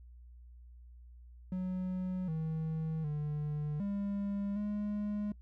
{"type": "tone with pitch steps", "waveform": "triangle", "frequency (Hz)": [184.4, 159.3, 149.2, 200.8, 207.5], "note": ["F#3", "D#3", "D3", "G3", "G#3"], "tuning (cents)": [-6, 41, 28, 42, -1], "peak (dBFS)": -31, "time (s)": [1.52, 5.32], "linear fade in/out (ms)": 2, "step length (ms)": 760, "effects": ["noise-tail reverb RT60 0.1 s tail -22 dB re dry", "added 60 Hz sine -51 dBFS peak until 5.41 s"]}